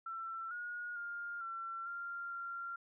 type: tone with pitch steps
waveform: sine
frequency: 1343 / 1441 / 1407 / 1350 / 1389 / 1381 Hz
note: E6 / F#6 / F6 / E6 / F6 / F6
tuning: +32 / -46 / +12 / +41 / -10 / -20 cents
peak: -40 dBFS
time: 0.06-2.76 s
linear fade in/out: 5 ms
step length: 450 ms
effects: none